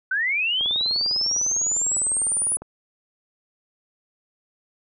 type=linear sweep; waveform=sine; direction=up; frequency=1480 to 9930 Hz; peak=-20 dBFS; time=0.11-2.57 s; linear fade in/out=5 ms
type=click train; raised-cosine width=1 ms; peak=-24 dBFS; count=41; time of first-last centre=0.61-2.62 s; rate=19.9 Hz
effects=none